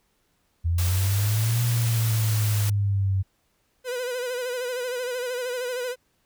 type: exponential two-way sweep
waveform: sine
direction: up then down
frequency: 82.41 to 119.7 to 95 Hz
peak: -20 dBFS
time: 0.64-3.23 s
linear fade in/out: 20 ms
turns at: 1.63 s
type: noise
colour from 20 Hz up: white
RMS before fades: -32 dBFS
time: 0.78-2.7 s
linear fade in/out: 5 ms
type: tone with vibrato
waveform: 45% pulse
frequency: 497.6 Hz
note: B4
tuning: 13 cents sharp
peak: -27 dBFS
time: 3.84-5.96 s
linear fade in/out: 50 ms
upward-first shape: sine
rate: 13 Hz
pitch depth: 57 cents each way
effects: pink hiss -69 dBFS RMS until 6.25 s